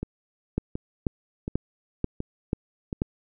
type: two click trains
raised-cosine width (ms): 3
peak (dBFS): -11 / -17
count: 6 / 5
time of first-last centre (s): 0.58-3.019 / 0.03-2.929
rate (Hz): 2.05 / 1.38
effects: none